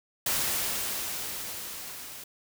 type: noise with level ramp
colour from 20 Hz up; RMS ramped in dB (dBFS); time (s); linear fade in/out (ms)
white; -27 to -43; 0.26-2.24; 5
effects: none